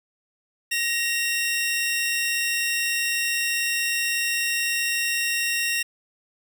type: tone pair together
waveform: sawtooth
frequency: 1876.1 / 2745 Hz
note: A#6 / F7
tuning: +11 / -31 cents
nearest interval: perfect fifth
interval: 658 cents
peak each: -23 / -21 dBFS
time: 0.71-5.83 s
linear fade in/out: 10 ms
effects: none